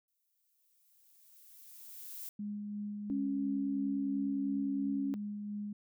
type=noise with exponential growth; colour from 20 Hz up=violet; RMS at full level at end=-43 dBFS; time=0.08-2.29 s; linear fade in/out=2 ms; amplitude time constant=480 ms
type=tone with tremolo; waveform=sine; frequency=206.7 Hz; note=G#3; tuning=8 cents flat; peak=-36 dBFS; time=2.39-5.73 s; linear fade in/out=5 ms; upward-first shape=sine; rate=2.9 Hz; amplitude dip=25%
type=tone; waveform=sine; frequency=276.6 Hz; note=C#4; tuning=4 cents flat; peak=-32 dBFS; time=3.1-5.14 s; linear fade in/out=0 ms
effects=none

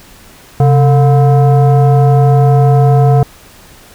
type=tone with frequency modulation; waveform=sine; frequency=134.1 Hz; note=C3; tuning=43 cents sharp; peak=-3 dBFS; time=0.6-3.23 s; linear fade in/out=2 ms; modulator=581 Hz; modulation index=0.67; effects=tanh soft clip ceiling -1 dBFS + pink hiss -39 dBFS RMS until 3.94 s

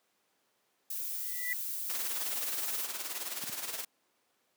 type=noise; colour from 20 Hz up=violet; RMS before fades=-37 dBFS; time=0.9-2.85 s; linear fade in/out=5 ms
type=tone with exponential growth; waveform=sine; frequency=1975.5 Hz; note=B6; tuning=in tune; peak=-29 dBFS; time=1.18-1.53 s; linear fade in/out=1 ms; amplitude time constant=75 ms
type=noise with tremolo; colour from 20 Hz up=white; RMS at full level=-36 dBFS; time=1.89-3.85 s; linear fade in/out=10 ms; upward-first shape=sine; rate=19 Hz; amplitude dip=60%
type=clicks; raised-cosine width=5 ms; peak=-26 dBFS; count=2; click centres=3.438 / 3.496 s
effects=pink hiss -74 dBFS RMS until 4.56 s + high-pass 300 Hz 12 dB/octave

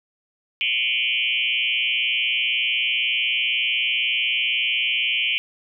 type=tone with frequency modulation; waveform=sine; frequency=2700 Hz; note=E7; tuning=41 cents sharp; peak=-19 dBFS; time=0.61-5.38 s; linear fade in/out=0 ms; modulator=122 Hz; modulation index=3.7; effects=none

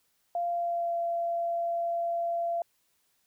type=tone with pitch glide; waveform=sine; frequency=693 to 682.7 Hz; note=F5 to F5; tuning=-14 to -40 cents; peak=-27 dBFS; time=0.35-2.62 s; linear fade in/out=2 ms; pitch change=-26 cents; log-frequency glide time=0.46-0.97 s; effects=white hiss -72 dBFS RMS until 3.26 s

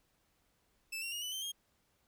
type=tone with pitch steps; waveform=sawtooth; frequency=2637 / 2747 / 2862 / 2982 / 3107 / 3237 Hz; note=E7 / F7 / F7 / F#7 / G7 / G#7; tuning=0 / -29 / +42 / +13 / -16 / -45 cents; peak=-35 dBFS; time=0.92-1.52 s; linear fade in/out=10 ms; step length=100 ms; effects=pink hiss -75 dBFS RMS until 2.07 s

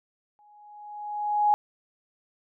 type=tone with exponential growth; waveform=sine; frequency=834 Hz; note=G#5; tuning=7 cents sharp; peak=-16 dBFS; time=0.39-1.54 s; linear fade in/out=0 ms; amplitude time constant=250 ms; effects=none

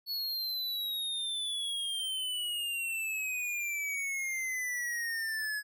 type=exponential sweep; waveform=square; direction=down; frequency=4420 to 1684 Hz; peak=-33 dBFS; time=0.06-5.63 s; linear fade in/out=50 ms; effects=none

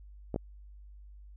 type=clicks; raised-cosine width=2 ms; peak=-20 / -18 dBFS; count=2; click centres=0.343 / 0.361 s; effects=added 50 Hz sine -48 dBFS peak until 1.36 s

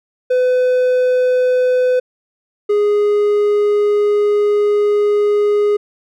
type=tone pair in turn; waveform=triangle; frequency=504 / 414.2 Hz; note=B4 / G#4; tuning=+35 / -5 cents; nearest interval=minor third; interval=340 cents; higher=first; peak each=-9 dBFS; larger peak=neither; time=0.3-2 / 2.69-5.77 s; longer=second; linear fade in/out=10 ms; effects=none

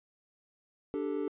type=chord; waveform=triangle; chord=D suspended fourth; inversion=none; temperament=equal; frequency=293.7 / 392 / 440 Hz; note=D4 / G4 / A4; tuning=0 / 0 / 0 cents; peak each=-33 / -34 / -34 dBFS; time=0.94-1.28 s; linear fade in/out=0 ms; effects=resampled to 8000 Hz

